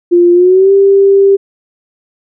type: tone with pitch glide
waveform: sine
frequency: 349.2 to 394.2 Hz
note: F4 to G4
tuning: 0 to +10 cents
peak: -3 dBFS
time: 0.11-1.37 s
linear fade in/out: 20 ms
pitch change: +210 cents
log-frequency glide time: 0.33-0.72 s
effects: none